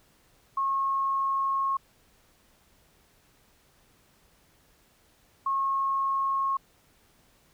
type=tone pair in turn; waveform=sine; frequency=1087 / 1087 Hz; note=C#6 / C#6; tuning=-34 / -34 cents; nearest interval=unison; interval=0 cents; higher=neither; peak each=-24 dBFS; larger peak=neither; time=0.57-1.77 / 5.46-6.57 s; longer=first; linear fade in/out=5 ms; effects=pink hiss -63 dBFS RMS until 7.53 s